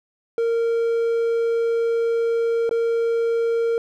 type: tone with dropouts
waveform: triangle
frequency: 462 Hz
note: A#4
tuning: 16 cents flat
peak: -16 dBFS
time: 0.38-3.78 s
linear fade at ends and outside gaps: 1 ms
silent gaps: 2.693-2.711 s
effects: none